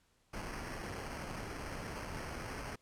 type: noise with sample-and-hold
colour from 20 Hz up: pink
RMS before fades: -43 dBFS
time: 0.33-2.76 s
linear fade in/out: 10 ms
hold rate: 3675 Hz
effects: pink hiss -73 dBFS RMS until 2.81 s + low-pass 11000 Hz 12 dB/octave